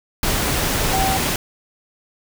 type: tone in noise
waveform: sine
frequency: 768 Hz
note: G5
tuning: 36 cents flat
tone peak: -19 dBFS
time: 0.93-1.17 s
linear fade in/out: 2 ms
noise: pink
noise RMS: -20 dBFS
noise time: 0.23-1.36 s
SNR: -2 dB
effects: none